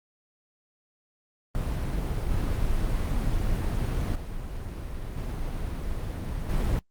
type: noise with level steps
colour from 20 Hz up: brown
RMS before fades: -28 / -26 / -34 / -31 / -25 dBFS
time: 1.55-6.79 s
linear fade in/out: 0 ms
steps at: 2.31 / 4.15 / 5.17 / 6.49 s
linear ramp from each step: 5 ms
effects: noise-tail reverb RT60 0.1 s tail -22 dB re dry + Opus 32 kbps